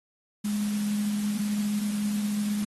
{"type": "tone in noise", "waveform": "sine", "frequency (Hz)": 207.7, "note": "G#3", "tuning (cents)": 0, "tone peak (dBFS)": -25, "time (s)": [0.44, 2.65], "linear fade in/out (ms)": 10, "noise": "white", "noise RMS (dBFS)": -40, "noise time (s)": [0.44, 2.65], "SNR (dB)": 12, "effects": ["AAC 32 kbps"]}